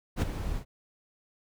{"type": "noise with ADSR envelope", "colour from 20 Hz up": "brown", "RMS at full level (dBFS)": -22, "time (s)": [0.16, 0.65], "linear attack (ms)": 59, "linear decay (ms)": 19, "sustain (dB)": -11, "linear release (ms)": 91, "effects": []}